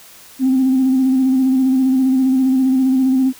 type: tone with vibrato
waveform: sine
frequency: 261.6 Hz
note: C4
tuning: in tune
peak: -10 dBFS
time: 0.39-3.33 s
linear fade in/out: 50 ms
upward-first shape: square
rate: 15 Hz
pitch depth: 26 cents each way
effects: tanh soft clip ceiling -7 dBFS + white hiss -42 dBFS RMS until 3.39 s